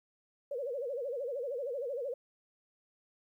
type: tone with vibrato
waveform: sine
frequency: 520 Hz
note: C5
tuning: 11 cents flat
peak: -34 dBFS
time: 0.51-2.14 s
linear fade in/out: 5 ms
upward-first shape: sine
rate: 13 Hz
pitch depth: 190 cents each way
effects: 12-bit